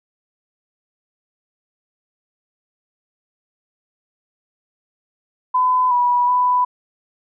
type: tone with pitch steps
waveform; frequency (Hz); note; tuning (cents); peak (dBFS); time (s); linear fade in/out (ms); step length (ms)
sine; 1009 / 976 / 993; B5 / B5 / B5; +37 / -21 / +9; -13; 5.54-6.65; 10; 370
effects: none